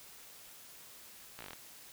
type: slowing click train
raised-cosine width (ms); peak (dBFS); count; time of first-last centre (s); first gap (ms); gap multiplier
0.3; -29; 8; 1.39-1.533; 16; 1.08
effects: white hiss -54 dBFS RMS until 1.92 s